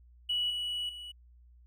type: tone with level steps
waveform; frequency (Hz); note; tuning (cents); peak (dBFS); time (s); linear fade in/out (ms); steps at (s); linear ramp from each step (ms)
triangle; 2938; F#7; -13; -25 / -30 / -40; 0.29-1.12; 10; 0.5 / 0.89; 2
effects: tanh soft clip ceiling -25 dBFS + added 60 Hz sine -55 dBFS peak until 1.66 s